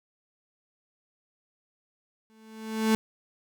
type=tone with exponential growth; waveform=35% pulse; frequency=220 Hz; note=A3; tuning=in tune; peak=-17 dBFS; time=2.3-2.95 s; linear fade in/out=0 ms; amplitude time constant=140 ms; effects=none